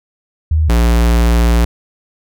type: tone pair in turn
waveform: sine / square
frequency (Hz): 78.3 / 58.29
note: D#2 / A#1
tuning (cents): +11 / +1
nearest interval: perfect fourth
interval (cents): 510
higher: first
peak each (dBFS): -9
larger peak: neither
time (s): 0.51-0.69 / 0.69-1.65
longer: second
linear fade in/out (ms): 5
effects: none